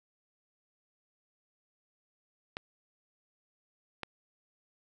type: clicks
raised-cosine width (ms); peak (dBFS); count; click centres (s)
0.3; -20; 2; 2.569 / 4.033
effects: none